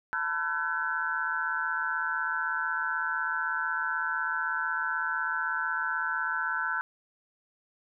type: tone cluster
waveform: sine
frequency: 889 / 995 / 1356 / 1512 / 1685 Hz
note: A5 / B5 / E6 / F#6 / G#6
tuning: +18 / +13 / +49 / +37 / +25 cents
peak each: -38 / -38 / -33 / -30 / -39 dBFS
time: 0.13-6.81 s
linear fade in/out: 0 ms
effects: none